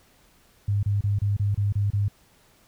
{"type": "tone bursts", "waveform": "sine", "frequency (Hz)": 101.5, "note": "G#2", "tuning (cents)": -39, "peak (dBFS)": -20, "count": 8, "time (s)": [0.68, 2.083], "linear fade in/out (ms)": 5, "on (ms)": 150, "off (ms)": 29, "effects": ["pink hiss -59 dBFS RMS until 2.67 s"]}